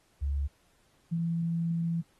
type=tone pair in turn; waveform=sine; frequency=70.4 / 167.44 Hz; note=C#2 / E3; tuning=+27 / +27 cents; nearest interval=octave + minor third; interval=1500 cents; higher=second; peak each=-27 dBFS; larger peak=neither; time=0.21-0.48 / 1.11-2.02 s; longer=second; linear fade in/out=20 ms; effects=pink hiss -68 dBFS RMS until 2.19 s + AAC 32 kbps